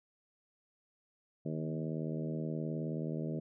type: harmonic tone with a mistuned harmonic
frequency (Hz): 79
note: D#2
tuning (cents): +27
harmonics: 2 / 3 / 4 / 5 / 6 / 7 / 8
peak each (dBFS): -37 / -41 / -43 / -45 / -47 / -48 / -49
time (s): 1.45-3.4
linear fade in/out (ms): 10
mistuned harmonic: 2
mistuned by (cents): -20
effects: none

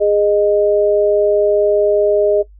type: tone pair together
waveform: sine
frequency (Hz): 412.1 / 617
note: G#4 / D#5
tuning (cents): -13 / -15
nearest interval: perfect fifth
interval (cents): 698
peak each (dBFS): -13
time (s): 0-2.43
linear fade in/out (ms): 20
effects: noise-tail reverb RT60 0.1 s tail -17 dB re dry + added 50 Hz sine -39 dBFS peak until 2.59 s

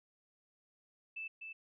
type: tone with echo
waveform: sine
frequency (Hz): 2637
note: E7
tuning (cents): 0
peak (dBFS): -40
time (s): 1.16-1.28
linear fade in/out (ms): 10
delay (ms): 250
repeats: 1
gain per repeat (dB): -4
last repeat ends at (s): 1.53
effects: none

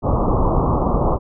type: low-pass noise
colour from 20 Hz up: pink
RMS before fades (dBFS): -17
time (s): 0.02-1.19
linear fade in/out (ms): 50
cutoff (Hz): 1200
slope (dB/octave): 96
effects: none

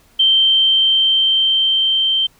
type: tone with level ramp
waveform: sine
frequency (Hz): 3129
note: G7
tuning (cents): -4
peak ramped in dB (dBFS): -9 to -13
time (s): 0.19-2.27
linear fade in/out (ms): 10
effects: pink hiss -53 dBFS RMS until 2.39 s

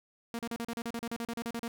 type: tone bursts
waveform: sawtooth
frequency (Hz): 233.1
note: A#3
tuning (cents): 0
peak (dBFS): -30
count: 16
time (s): 0.34-1.679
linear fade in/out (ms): 0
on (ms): 49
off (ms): 37
effects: none

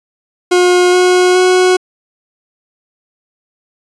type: tone with pitch steps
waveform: 40% pulse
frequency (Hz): 359 / 363 / 367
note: F4 / F#4 / F#4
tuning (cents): +48 / -33 / -14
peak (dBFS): -6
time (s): 0.51-1.77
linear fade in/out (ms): 10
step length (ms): 420
effects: resampled to 22050 Hz

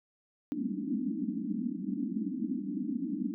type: band-pass noise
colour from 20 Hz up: pink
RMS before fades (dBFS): -34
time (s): 0.52-3.34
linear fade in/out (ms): 0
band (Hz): 190 to 310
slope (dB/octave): 96
effects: none

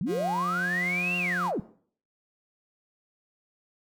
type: linear two-way sweep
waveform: sine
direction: up then down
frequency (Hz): 143.4 to 2794 to 143.4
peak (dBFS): -26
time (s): 0.01-1.6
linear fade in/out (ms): 2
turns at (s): 1.17
type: tone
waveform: 40% pulse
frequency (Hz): 178.1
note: F3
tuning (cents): +34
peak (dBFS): -30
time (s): 0.06-1.52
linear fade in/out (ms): 50
effects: noise-tail reverb RT60 0.5 s tail -17 dB re dry

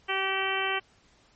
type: harmonic tone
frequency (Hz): 385.5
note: G4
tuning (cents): -29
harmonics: 1 / 2 / 3 / 4 / 5 / 6 / 7 / 8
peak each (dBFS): -34 / -34 / -34 / -34 / -34 / -34 / -34 / -34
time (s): 0.08-0.8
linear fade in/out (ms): 20
effects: pink hiss -62 dBFS RMS until 1.35 s + MP3 32 kbps

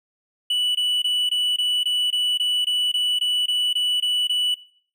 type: tone bursts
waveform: triangle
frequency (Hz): 2960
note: F#7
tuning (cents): 0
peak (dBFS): -17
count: 15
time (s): 0.5-4.544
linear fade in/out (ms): 5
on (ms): 250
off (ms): 21
effects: noise-tail reverb RT60 0.5 s tail -18 dB re dry

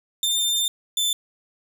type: tone pair in turn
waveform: sawtooth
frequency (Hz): 3597 / 3535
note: A7 / A7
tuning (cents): +37 / +7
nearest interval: unison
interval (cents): 30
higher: first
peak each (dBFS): -17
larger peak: neither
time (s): 0.23-0.68 / 0.97-1.13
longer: first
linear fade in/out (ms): 2
effects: none

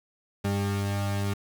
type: tone pair together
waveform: 40% pulse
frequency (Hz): 100 / 200.5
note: G2 / G3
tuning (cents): +35 / +39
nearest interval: octave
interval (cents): 1204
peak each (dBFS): -26 / -29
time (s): 0.44-1.34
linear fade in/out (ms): 10
effects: 9-bit

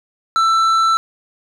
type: tone with tanh clipping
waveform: sine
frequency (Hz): 1331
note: E6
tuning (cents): +16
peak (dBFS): -13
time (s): 0.36-0.97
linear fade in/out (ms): 0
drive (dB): 9
effects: none

